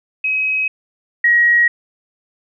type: tone pair in turn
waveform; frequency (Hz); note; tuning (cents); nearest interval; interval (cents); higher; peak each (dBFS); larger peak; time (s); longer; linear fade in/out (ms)
sine; 2543 / 1898; D#7 / A#6; +37 / +31; perfect fourth; 506; first; -15 / -9; second; 0.24-0.68 / 1.24-1.68; neither; 5
effects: none